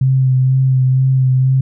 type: tone with vibrato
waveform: sine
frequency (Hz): 130.81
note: C3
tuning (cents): 0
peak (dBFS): -9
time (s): 0.01-1.61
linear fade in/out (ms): 5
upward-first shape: sine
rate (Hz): 2.1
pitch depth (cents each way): 21
effects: none